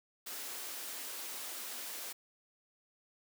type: high-pass noise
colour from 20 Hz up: white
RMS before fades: -43 dBFS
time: 0.26-2.13 s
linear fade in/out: 10 ms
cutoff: 250 Hz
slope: 24 dB/octave
effects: none